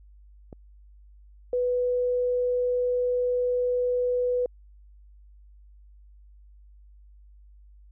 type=click; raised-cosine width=2 ms; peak=-28 dBFS; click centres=0.528 s
type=tone; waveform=sine; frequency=494.5 Hz; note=B4; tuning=2 cents sharp; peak=-22 dBFS; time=1.53-4.46 s; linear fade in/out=2 ms
effects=added 50 Hz sine -49 dBFS peak until 7.91 s